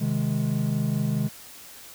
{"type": "chord", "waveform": "triangle", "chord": "Ab major", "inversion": "first", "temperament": "equal", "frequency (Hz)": [130.81, 155.56, 207.7], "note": ["C3", "Eb3", "Ab3"], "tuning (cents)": [0, 0, 0], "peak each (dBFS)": -25, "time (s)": [0, 1.29], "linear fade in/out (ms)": 20, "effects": ["white hiss -45 dBFS RMS until 1.94 s"]}